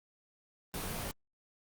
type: noise with comb filter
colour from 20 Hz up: pink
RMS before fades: -38 dBFS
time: 0.74-1.11 s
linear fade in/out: 0 ms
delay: 19 ms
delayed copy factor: -0.6
effects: Opus 32 kbps